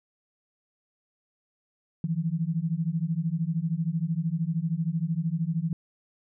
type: beating tone pair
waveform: sine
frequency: 157.9 / 170.9 Hz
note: D#3 / F3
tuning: +26 / -37 cents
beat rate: 13 Hz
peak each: -28 dBFS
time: 2.04-5.73 s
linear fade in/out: 2 ms
effects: none